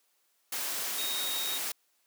sine tone in noise, 3748 Hz, A#7, 9 cents sharp, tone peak -34 dBFS, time 0.98-1.58 s, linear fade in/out 5 ms, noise white, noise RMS -34 dBFS, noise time 0.52-1.72 s, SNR -3 dB, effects white hiss -72 dBFS RMS until 2.06 s + high-pass 300 Hz 12 dB/octave

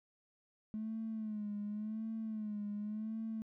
triangle tone with vibrato, 214.4 Hz, A3, 45 cents flat, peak -34 dBFS, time 0.74-3.42 s, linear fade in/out 0 ms, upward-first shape sine, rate 0.9 Hz, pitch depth 68 cents each way, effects tanh soft clip ceiling -35 dBFS

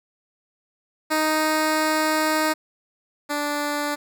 10% pulse tone pair in turn, 311.1 / 292.7 Hz, D#4 / D4, 0 / -6 cents, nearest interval minor second, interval 106 cents, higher first, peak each -11 / -15 dBFS, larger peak first, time 1.1-2.54 / 3.29-3.96 s, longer first, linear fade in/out 20 ms, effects none

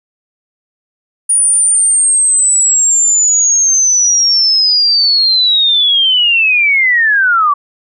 sine linear sweep, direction down, 9600 to 1121 Hz, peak -7 dBFS, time 1.29-7.54 s, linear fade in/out 10 ms, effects none

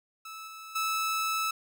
sawtooth tone with level steps, 1308 Hz, E6, 14 cents flat, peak -37 / -39 / -24 dBFS, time 0.25-1.51 s, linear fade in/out 5 ms, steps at 0.47 / 0.75 s, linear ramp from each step 10 ms, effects none

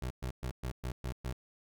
25% pulse tone bursts, 62.9 Hz, B1, 32 cents sharp, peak -31 dBFS, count 7, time 0.02-1.328 s, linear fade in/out 5 ms, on 84 ms, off 120 ms, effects none

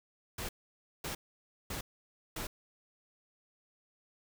pink noise bursts, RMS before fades -39 dBFS, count 4, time 0.38-2.47 s, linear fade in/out 5 ms, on 110 ms, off 550 ms, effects none

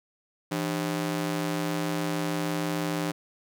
sawtooth ring-modulated tone, 233.1 Hz, A#3, in tune, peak -20 dBFS, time 0.51-3.12 s, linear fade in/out 10 ms, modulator 66.7 Hz, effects none

